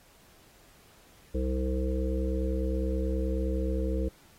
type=harmonic tone with a mistuned harmonic; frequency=64.4 Hz; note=C2; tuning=27 cents flat; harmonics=1 / 3 / 5 / 7 / 8; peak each=-28 / -36 / -35 / -36 / -37 dBFS; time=1.34-4.09 s; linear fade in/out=10 ms; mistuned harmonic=8; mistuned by=+17 cents; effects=pink hiss -59 dBFS RMS until 4.38 s + AAC 48 kbps